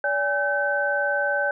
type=tone cluster; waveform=sine; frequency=575 / 818 / 1534 Hz; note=D5 / G#5 / G6; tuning=-37 / -26 / -38 cents; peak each=-25 / -29 / -23 dBFS; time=0.04-1.51 s; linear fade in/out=2 ms; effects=none